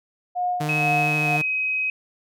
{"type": "tone with tremolo", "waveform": "sine", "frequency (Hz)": 719, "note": "F#5", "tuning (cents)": -50, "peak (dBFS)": -20, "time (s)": [0.35, 1.38], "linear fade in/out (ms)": 20, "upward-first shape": "sine", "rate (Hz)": 2.1, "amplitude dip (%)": 80}
{"type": "tone with vibrato", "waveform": "sawtooth", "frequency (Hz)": 152.2, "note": "D#3", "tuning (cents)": -38, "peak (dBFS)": -20, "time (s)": [0.6, 1.42], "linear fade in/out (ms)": 10, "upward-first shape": "sine", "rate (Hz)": 13, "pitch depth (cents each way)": 14}
{"type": "tone with pitch glide", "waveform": "sine", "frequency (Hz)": [2557, 2531], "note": ["D#7", "D#7"], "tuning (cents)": [47, 29], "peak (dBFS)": -21, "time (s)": [0.69, 1.9], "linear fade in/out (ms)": 2, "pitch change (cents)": -18, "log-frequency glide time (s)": [0.98, 1.41]}
{"effects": []}